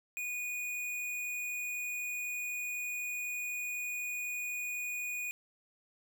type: tone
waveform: square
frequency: 2462 Hz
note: D#7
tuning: 19 cents flat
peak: -36 dBFS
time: 0.17-5.31 s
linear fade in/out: 0 ms
effects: none